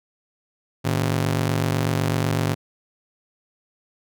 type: ring-modulated tone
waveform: sawtooth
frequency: 130.81 Hz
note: C3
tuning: in tune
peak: -13 dBFS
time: 0.84-2.55 s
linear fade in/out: 20 ms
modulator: 24 Hz
effects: none